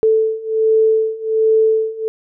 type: beating tone pair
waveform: sine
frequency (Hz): 440 / 441.3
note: A4 / A4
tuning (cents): 0 / +5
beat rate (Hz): 1.3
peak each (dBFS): -16 / -14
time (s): 0.03-2.08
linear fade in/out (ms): 0
effects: none

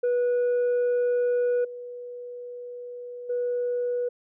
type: tone with level steps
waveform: sine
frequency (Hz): 488.3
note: B4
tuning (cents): -20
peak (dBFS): -18 / -35 / -23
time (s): 0.03-4.09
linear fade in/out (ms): 10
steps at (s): 1.64 / 3.29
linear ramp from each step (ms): 10
effects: tanh soft clip ceiling -20 dBFS

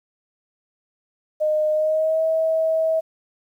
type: tone with pitch glide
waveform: sine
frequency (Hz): 614 to 643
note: D#5 to E5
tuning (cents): -23 to -43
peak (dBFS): -17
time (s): 1.4-3.01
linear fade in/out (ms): 20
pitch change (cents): +80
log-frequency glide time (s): 1.72-2.22
effects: 9-bit

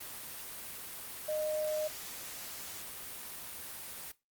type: tone in noise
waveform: sine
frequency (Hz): 614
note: D#5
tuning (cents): -23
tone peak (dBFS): -31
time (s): 1.28-1.88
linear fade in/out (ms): 10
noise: white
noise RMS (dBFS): -44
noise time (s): 0-4.12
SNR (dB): +10
effects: noise-tail reverb RT60 0.2 s tail -17 dB re dry + Opus 32 kbps

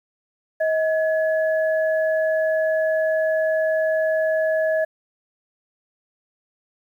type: tone pair together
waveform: sine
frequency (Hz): 635 / 1695.2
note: D#5 / G#6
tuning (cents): +35 / +35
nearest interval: octave + perfect fourth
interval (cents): 1700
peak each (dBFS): -18 / -27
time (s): 0.6-4.85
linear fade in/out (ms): 10
effects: 9-bit

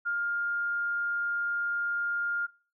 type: tone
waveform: sine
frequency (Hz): 1408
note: F6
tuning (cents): +14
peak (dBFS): -27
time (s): 0.05-2.47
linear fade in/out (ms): 20
effects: noise-tail reverb RT60 0.4 s tail -21 dB re dry

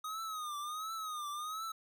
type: tone with vibrato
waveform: square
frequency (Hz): 1244.5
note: D#6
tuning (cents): 0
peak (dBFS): -39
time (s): 0.04-1.72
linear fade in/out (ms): 5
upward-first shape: triangle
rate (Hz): 1.4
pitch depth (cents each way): 120
effects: none

